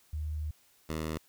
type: tone pair in turn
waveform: sine / 10% pulse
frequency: 76.4 / 78.82 Hz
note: D#2 / D#2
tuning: -31 / +23 cents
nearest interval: minor second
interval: 54 cents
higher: second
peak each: -32 / -25 dBFS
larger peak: second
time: 0.13-0.51 / 0.89-1.18 s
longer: first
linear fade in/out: 5 ms
effects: white hiss -65 dBFS RMS until 1.28 s